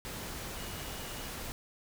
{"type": "tone in noise", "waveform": "sine", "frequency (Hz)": 2900, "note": "F#7", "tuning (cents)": -35, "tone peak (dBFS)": -52, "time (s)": [0.56, 1.28], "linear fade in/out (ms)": 0, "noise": "pink", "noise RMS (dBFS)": -41, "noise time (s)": [0.05, 1.52], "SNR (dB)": -14, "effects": []}